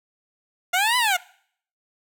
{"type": "linear two-way sweep", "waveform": "15% pulse", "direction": "up then down", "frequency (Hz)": [693, 1015, 693], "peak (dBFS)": -12, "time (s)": [0.73, 1.17], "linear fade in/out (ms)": 10, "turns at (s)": 0.97, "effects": ["noise-tail reverb RT60 0.6 s tail -22 dB re dry"]}